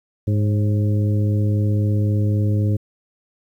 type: harmonic tone with a mistuned harmonic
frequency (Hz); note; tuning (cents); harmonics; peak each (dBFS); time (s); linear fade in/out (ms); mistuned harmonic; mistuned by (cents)
103.83; G#2; 0; 1 / 2 / 3 / 4 / 5; -16 / -26 / -28 / -33 / -34; 0.27-2.77; 10; 5; +52
effects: 9-bit